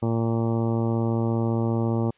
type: harmonic tone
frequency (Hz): 114.7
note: A#2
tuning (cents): -28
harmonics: 1 / 2 / 3 / 4 / 5 / 6 / 7 / 8 / 9 / 10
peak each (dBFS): -24 / -26 / -29 / -33 / -35 / -42 / -38 / -40 / -47 / -43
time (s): 0.02-2.11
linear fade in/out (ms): 10
effects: white hiss -62 dBFS RMS until 2.17 s + resampled to 8000 Hz